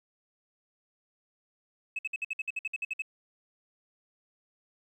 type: tone bursts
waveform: sine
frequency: 2586 Hz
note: E7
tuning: 34 cents flat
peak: -28 dBFS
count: 13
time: 1.96-3.021 s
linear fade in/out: 5 ms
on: 29 ms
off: 57 ms
effects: tanh soft clip ceiling -27 dBFS + 11-bit